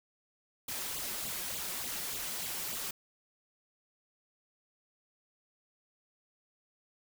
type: noise with flanger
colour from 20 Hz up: white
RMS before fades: -38 dBFS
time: 0.68-2.91 s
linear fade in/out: 5 ms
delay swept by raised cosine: 0.25 to 5.55 ms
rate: 3.4 Hz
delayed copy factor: +0.85
effects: none